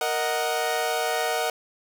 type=chord; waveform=sawtooth; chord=D# minor; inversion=second; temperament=equal; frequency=466.2 / 622.3 / 740 Hz; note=A#4 / D#5 / F#5; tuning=0 / 0 / 0 cents; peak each=-25 / -25 / -23 dBFS; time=0.01-1.5 s; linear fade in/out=2 ms; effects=none